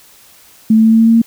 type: tone with pitch steps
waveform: sine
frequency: 220 / 221.5 / 223.1 / 224.6 / 226.2 / 227.8 / 229.3 Hz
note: A3 / A3 / A3 / A3 / A3 / A#3 / A#3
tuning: 0 / +12 / +24 / +36 / +48 / -40 / -28 cents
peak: -5 dBFS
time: 0.7-1.218 s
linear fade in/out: 5 ms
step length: 74 ms
effects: white hiss -44 dBFS RMS until 1.26 s